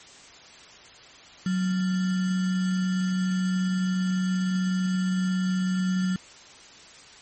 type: tone with sample-and-hold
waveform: sine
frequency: 185 Hz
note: F#3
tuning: in tune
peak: -22 dBFS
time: 1.46-6.16 s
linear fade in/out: 2 ms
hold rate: 1575 Hz
effects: white hiss -48 dBFS RMS until 7.21 s + MP3 32 kbps